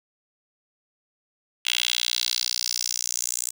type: tone with high-pass filter sweep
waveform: 10% pulse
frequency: 60.4 Hz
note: B1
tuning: 38 cents flat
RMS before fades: -27 dBFS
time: 1.65-3.51 s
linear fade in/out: 10 ms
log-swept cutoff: 3000 to 7600 Hz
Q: 3.3
effects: none